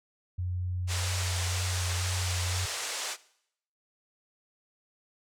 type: tone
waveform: sine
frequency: 90.2 Hz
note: F#2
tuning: 44 cents flat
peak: -29 dBFS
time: 0.38-2.66 s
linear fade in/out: 10 ms
type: band-pass noise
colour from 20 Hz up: white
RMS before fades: -35 dBFS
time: 0.87-3.17 s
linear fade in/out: 50 ms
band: 420 to 8300 Hz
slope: 24 dB/octave
effects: noise-tail reverb RT60 0.7 s tail -19 dB re dry